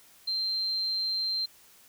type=tone; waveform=sine; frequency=4147 Hz; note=C8; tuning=16 cents flat; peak=-27 dBFS; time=0.27-1.46 s; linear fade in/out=10 ms; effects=white hiss -57 dBFS RMS until 1.88 s